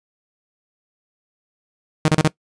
sawtooth tone bursts, 155.56 Hz, D#3, in tune, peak -8 dBFS, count 4, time 2.05-2.275 s, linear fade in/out 0 ms, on 30 ms, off 35 ms, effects noise-tail reverb RT60 0.1 s tail -20 dB re dry + resampled to 22050 Hz

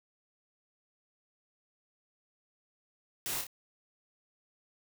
white noise with echo, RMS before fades -36 dBFS, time 3.26-3.41 s, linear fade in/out 0 ms, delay 29 ms, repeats 2, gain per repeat -5 dB, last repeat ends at 3.468 s, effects none

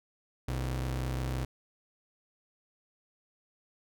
45% pulse ring-modulated tone, 94.1 Hz, F#2, 30 cents sharp, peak -28 dBFS, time 0.48-1.45 s, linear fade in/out 5 ms, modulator 32.9 Hz, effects none

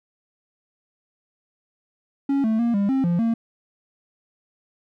triangle tone with pitch steps, 277.2 / 220.7 / 235.2 / 200.5 / 266.7 / 172.7 / 228.9 Hz, C#4 / A3 / A#3 / G3 / C4 / F3 / A#3, 0 / +5 / +16 / +39 / +33 / -19 / -31 cents, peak -16 dBFS, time 2.29-3.34 s, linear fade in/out 5 ms, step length 150 ms, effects none

